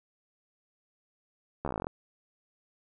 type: slowing click train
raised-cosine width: 1 ms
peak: -19 dBFS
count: 13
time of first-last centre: 1.65-1.869 s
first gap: 13 ms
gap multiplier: 1.06
effects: none